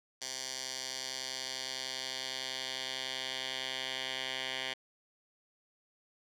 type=tone with band-pass filter sweep; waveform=10% pulse; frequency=130.81 Hz; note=C3; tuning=in tune; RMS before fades=-39 dBFS; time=0.21-4.74 s; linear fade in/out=10 ms; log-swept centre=5500 to 2900 Hz; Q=2; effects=none